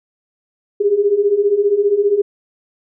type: beating tone pair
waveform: sine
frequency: 395.8 / 410.8 Hz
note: G4 / G#4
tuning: +17 / -19 cents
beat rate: 15 Hz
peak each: -17 / -13 dBFS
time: 0.8-2.22 s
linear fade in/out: 10 ms
effects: none